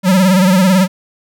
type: tone with vibrato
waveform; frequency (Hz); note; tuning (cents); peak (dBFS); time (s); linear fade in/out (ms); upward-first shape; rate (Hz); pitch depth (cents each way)
square; 187; F#3; +19; -8; 0.03-0.88; 50; sine; 18; 84
effects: none